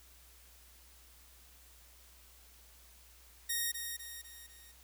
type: tone with echo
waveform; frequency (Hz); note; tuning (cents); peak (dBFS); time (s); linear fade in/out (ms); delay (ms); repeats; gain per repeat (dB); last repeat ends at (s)
5% pulse; 1864.7; A#6; 0; -22; 3.49-3.72; 10; 250; 4; -6; 4.72
effects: added 60 Hz sine -61 dBFS peak until 4.83 s + white hiss -61 dBFS RMS until 4.83 s